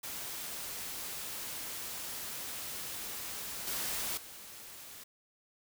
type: noise with level steps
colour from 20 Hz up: white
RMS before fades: -41 / -36 / -49 dBFS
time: 0.03-5.04 s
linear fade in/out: 10 ms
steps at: 3.67 / 4.17 s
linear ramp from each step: 5 ms
effects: none